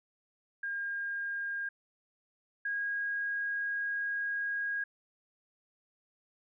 sine tone pair in turn, 1614 / 1637.5 Hz, G#6 / G#6, -50 / -25 cents, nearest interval unison, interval 25 cents, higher second, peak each -33 / -31 dBFS, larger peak second, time 0.63-1.69 / 2.65-4.84 s, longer second, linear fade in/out 5 ms, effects none

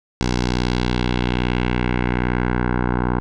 10% pulse tone with low-pass filter sweep, 61.2 Hz, B1, 15 cents flat, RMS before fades -20 dBFS, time 0.21-3.2 s, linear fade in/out 0 ms, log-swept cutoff 5700 to 1200 Hz, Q 1.8, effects none

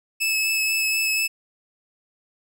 sawtooth tone with vibrato, 2603 Hz, E7, 22 cents flat, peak -17 dBFS, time 0.2-1.28 s, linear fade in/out 20 ms, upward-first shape sine, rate 4.1 Hz, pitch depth 13 cents each way, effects none

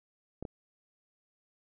clicks, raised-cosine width 2 ms, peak -25 dBFS, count 2, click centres 0.426 / 0.452 s, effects none

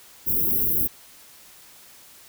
white band-stop noise, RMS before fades -22 dBFS, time 0.26-0.88 s, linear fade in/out 20 ms, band 440 to 12000 Hz, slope 48 dB/octave, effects white hiss -49 dBFS RMS until 2.28 s

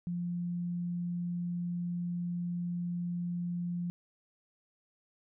sine tone, 174.61 Hz, F3, in tune, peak -32 dBFS, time 0.07-3.9 s, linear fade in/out 0 ms, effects none

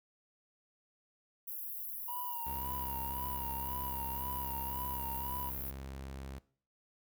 white high-pass noise, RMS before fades -42 dBFS, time 1.47-5.71 s, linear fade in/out 10 ms, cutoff 11000 Hz, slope 96 dB/octave
triangle tone with vibrato, 956 Hz, A#5, 43 cents sharp, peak -38 dBFS, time 2.08-5.5 s, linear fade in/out 5 ms, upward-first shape sine, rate 1.9 Hz, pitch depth 50 cents each way
sawtooth tone, 67.2 Hz, C2, 47 cents sharp, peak -39 dBFS, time 2.46-6.39 s, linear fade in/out 10 ms
effects noise-tail reverb RT60 0.5 s tail -20 dB re dry

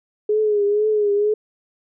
sine tone with vibrato, 418.4 Hz, G#4, 13 cents sharp, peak -15 dBFS, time 0.29-1.34 s, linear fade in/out 5 ms, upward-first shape triangle, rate 2.1 Hz, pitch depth 65 cents each way, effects none

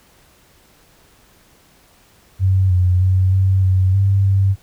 sine tone with pitch steps, 94.8 / 90.6 / 93.5 / 95.3 / 93.7 / 98.1 / 97.3 Hz, F#2 / F#2 / F#2 / G2 / F#2 / G2 / G2, +43 / -36 / +19 / -48 / +22 / +2 / -12 cents, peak -11 dBFS, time 2.39-4.56 s, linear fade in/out 50 ms, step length 310 ms, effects pink hiss -52 dBFS RMS until 4.62 s

